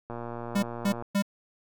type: click train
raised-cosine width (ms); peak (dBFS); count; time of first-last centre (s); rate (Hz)
1; -23; 110; 0.1-1.024; 118
type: tone bursts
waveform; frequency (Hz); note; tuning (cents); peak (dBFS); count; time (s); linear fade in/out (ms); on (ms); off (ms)
square; 200; G3; +35; -23; 3; 0.55-1.224; 10; 78; 220
effects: none